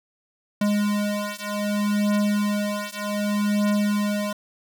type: beating tone pair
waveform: square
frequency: 206.3 / 206.95 Hz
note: G#3 / G#3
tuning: -11 / -6 cents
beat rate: 0.65 Hz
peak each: -25 / -25 dBFS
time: 0.61-4.33 s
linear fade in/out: 5 ms
effects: none